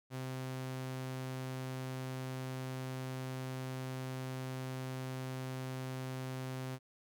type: tone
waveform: sawtooth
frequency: 130 Hz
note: C3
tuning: 11 cents flat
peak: -35 dBFS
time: 0.1-6.79 s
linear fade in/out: 50 ms
effects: none